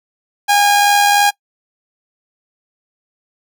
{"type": "tone with amplitude modulation", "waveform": "sawtooth", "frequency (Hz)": 816, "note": "G#5", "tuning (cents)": -31, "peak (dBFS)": -4, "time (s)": [0.48, 1.31], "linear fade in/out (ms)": 20, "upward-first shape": "sine", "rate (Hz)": 83.1, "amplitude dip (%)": 35, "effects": ["noise-tail reverb RT60 0.1 s tail -23 dB re dry"]}